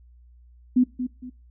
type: tone with echo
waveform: sine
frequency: 251 Hz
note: B3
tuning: 28 cents sharp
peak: -14 dBFS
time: 0.76-0.84 s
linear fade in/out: 10 ms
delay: 230 ms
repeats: 2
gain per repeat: -10 dB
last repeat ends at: 1.3 s
effects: noise-tail reverb RT60 0.3 s tail -21 dB re dry + added 60 Hz sine -49 dBFS peak until 1.5 s